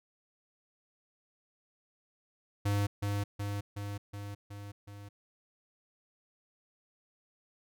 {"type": "tone with echo", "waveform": "square", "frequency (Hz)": 101.6, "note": "G#2", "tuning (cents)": -38, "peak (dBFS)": -28, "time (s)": [2.65, 2.87], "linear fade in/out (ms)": 10, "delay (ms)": 370, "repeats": 6, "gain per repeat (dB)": -3, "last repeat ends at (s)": 5.09, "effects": []}